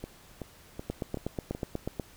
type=two click trains; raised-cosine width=2 ms; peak=-23 / -18 dBFS; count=5 / 10; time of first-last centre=0.04-1.549 / 0.9-1.998 s; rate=2.65 / 8.2 Hz; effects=pink hiss -55 dBFS RMS until 2.16 s